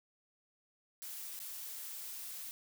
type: noise with dropouts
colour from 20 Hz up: blue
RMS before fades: -45 dBFS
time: 1.02-2.51 s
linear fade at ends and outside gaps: 0 ms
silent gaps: 1.391-1.401 s
effects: none